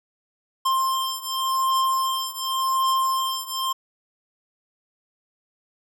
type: beating tone pair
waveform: square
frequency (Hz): 1054 / 1054.89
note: C6 / C6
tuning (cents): +12 / +14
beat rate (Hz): 0.89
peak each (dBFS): -24 / -26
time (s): 0.65-3.73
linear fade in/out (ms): 10
effects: none